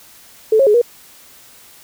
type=tone with pitch steps; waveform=sine; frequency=437.3 / 544 / 419.5 / 477.9 Hz; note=A4 / C#5 / G#4 / A#4; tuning=-11 / -33 / +17 / +43 cents; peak=-8 dBFS; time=0.52-0.816 s; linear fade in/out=5 ms; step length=74 ms; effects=white hiss -44 dBFS RMS until 1.83 s